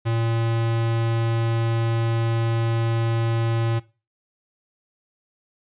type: tone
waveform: square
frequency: 114.8 Hz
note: A#2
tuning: 26 cents flat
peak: -21 dBFS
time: 0.05-3.8 s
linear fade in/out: 20 ms
effects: noise-tail reverb RT60 0.3 s tail -18 dB re dry + resampled to 8000 Hz